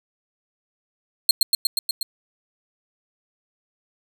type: tone with echo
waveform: sawtooth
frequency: 4227 Hz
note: C8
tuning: 17 cents sharp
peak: -8 dBFS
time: 1.29-1.31 s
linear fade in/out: 2 ms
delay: 120 ms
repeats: 6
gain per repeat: -2 dB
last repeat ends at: 2.03 s
effects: none